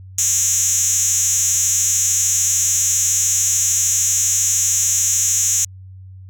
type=tone with high-pass filter; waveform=5% pulse; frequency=233.1 Hz; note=A#3; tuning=in tune; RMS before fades=-17 dBFS; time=0.18-5.65 s; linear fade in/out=5 ms; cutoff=6600 Hz; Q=5; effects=added 94 Hz sine -35 dBFS peak until 6.29 s